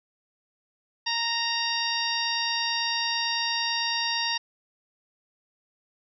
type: harmonic tone with a mistuned harmonic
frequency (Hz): 929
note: A#5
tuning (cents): -6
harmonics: 1 / 2 / 3 / 4 / 5 / 6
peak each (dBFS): -32 / -32 / -32 / -32 / -32 / -32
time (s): 1.06-4.38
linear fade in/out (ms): 10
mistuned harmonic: 5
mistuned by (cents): +21
effects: none